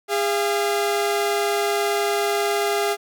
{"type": "tone pair together", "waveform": "sawtooth", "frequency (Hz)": [407.6, 685.5], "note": ["G#4", "F5"], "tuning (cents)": [-32, -32], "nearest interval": "major sixth", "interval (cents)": 900, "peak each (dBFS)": [-17, -21], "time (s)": [0.08, 2.97], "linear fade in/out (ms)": 50, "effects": []}